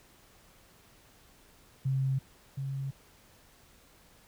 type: tone pair in turn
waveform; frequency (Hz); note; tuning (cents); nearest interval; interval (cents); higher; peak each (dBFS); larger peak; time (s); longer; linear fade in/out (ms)
sine; 133.7 / 136.19; C3 / C#3; +38 / -30; unison; 32; second; -26 / -32; first; 1.85-2.19 / 2.57-2.91; neither; 10
effects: pink hiss -60 dBFS RMS until 4.27 s